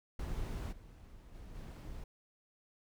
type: noise with level steps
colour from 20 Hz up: brown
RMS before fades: -39 / -54 / -50 / -46 dBFS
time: 0.19-2.04 s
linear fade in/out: 5 ms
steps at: 0.71 / 1.33 / 1.54 s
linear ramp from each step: 20 ms
effects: none